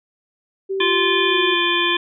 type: tone with pitch glide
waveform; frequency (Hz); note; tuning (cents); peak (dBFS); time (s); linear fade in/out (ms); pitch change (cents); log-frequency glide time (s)
sine; 386.9 to 369.2; G4 to F#4; -23 to -4; -20; 0.69-1.55; 20; -81; 1.27-1.39
type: harmonic tone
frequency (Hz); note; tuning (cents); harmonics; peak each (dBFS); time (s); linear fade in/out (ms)
347.3; F4; -10; 1 / 3 / 5 / 7 / 9 / 10; -23 / -23 / -23 / -23 / -23 / -23; 0.8-1.97; 5
effects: none